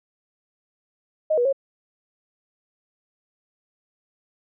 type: tone with pitch steps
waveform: sine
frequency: 623 / 485.3 / 546 Hz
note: D#5 / B4 / C#5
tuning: +2 / -30 / -26 cents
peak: -17 dBFS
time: 1.3-1.528 s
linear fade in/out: 10 ms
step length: 76 ms
effects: none